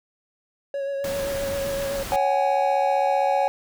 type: tone with vibrato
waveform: triangle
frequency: 554.4 Hz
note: C#5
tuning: in tune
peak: -23 dBFS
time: 0.74-2.03 s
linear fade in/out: 2 ms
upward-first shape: sine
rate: 7.7 Hz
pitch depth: 22 cents each way
type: noise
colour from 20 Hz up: pink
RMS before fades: -33 dBFS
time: 1.04-2.16 s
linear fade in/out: 2 ms
type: chord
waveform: triangle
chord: C# suspended fourth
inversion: none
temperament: equal with one note detuned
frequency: 554.4 / 755.1 / 830.6 Hz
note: C#5 / F#5 / G#5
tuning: 0 / +35 / 0 cents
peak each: -21 dBFS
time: 2.12-3.48 s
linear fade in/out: 0 ms
effects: none